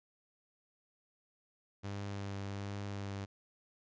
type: tone with vibrato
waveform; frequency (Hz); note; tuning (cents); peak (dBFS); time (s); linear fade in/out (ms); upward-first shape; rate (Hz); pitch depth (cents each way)
sawtooth; 99.7; G2; +30; -35; 1.83-3.26; 20; sine; 1.3; 14
effects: resampled to 16000 Hz